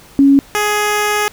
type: tone pair in turn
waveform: sine / 10% pulse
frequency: 277.2 / 417.9 Hz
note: C#4 / G#4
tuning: 0 / +11 cents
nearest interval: perfect fifth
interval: 711 cents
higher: second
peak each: -5 dBFS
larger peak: neither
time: 0.19-0.39 / 0.55-1.28 s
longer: second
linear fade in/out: 0 ms
effects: pink hiss -42 dBFS RMS until 1.32 s

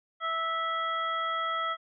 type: harmonic tone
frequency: 656 Hz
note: E5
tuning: 9 cents flat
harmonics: 1 / 2 / 3 / 5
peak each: -38 / -29 / -37 / -39 dBFS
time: 0.2-1.77 s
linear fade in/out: 50 ms
effects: none

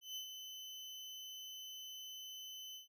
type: tone with ADSR envelope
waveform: 35% pulse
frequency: 3033 Hz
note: F#7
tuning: 42 cents sharp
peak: -40 dBFS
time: 0.01-2.88 s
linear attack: 150 ms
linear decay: 98 ms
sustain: -6 dB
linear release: 130 ms
effects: none

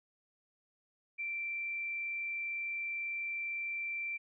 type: tone with frequency modulation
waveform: sine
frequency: 2349 Hz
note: D7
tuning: in tune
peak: -35 dBFS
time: 1.18-4.18 s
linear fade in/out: 20 ms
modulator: 38 Hz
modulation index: 0.39
effects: none

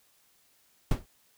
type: noise with exponential decay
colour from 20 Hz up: brown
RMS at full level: -21 dBFS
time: 0.91-1.06 s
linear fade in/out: 2 ms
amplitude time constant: 31 ms
effects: white hiss -66 dBFS RMS until 1.37 s

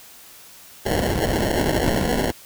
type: noise with sample-and-hold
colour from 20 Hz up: white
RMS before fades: -21 dBFS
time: 0.85-2.32 s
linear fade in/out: 20 ms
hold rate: 1225 Hz
effects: white hiss -45 dBFS RMS until 2.45 s

